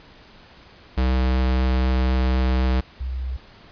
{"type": "tone pair in turn", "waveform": ["square", "sine"], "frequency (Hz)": [64, 64.27], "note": ["C2", "C2"], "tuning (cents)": [-38, -30], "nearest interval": "unison", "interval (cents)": 8, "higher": "second", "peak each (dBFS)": [-18, -24], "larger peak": "first", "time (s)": [[0.97, 2.81], [3, 3.37]], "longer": "first", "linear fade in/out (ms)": 10, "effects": ["pink hiss -48 dBFS RMS until 3.71 s", "resampled to 11025 Hz"]}